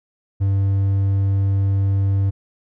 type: tone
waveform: triangle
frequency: 98 Hz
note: G2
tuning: in tune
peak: -13 dBFS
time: 0.4-2.31 s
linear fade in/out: 20 ms
effects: none